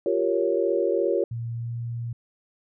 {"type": "chord", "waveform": "sine", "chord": "G half-diminished seventh", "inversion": "third", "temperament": "equal", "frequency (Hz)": [349.2, 392, 466.2, 554.4], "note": ["F4", "G4", "Bb4", "Db5"], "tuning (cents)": [0, 0, 0, 0], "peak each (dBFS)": -26, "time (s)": [0.06, 1.24], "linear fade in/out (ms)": 2}
{"type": "tone with pitch glide", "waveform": "sine", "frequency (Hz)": [116.54, 117.76], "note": ["A#2", "A#2"], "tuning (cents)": [0, 18], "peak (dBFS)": -28, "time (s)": [1.31, 2.13], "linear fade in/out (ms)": 5, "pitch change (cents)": 18, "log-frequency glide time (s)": [1.53, 1.72]}
{"effects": []}